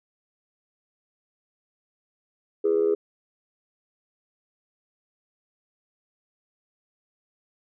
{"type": "tone with amplitude modulation", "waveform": "sine", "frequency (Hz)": 413.2, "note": "G#4", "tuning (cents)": -9, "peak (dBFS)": -14, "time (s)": [2.64, 2.95], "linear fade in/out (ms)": 10, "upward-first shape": "sine", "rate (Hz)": 78.6, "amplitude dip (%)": 85, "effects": ["tanh soft clip ceiling -13 dBFS"]}